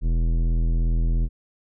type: tone with tanh clipping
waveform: triangle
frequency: 41.41 Hz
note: E1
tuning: 9 cents sharp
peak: -20 dBFS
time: 0.01-1.29 s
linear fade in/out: 50 ms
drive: 18 dB
effects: none